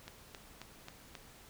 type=click train; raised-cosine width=0.2 ms; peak=-28 dBFS; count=5; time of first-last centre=0.08-1.152 s; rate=3.73 Hz; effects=pink hiss -57 dBFS RMS until 1.49 s